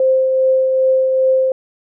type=tone with tremolo; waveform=sine; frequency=523.3 Hz; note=C5; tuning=in tune; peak=-9 dBFS; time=0-1.52 s; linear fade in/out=2 ms; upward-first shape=triangle; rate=2.5 Hz; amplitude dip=35%; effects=none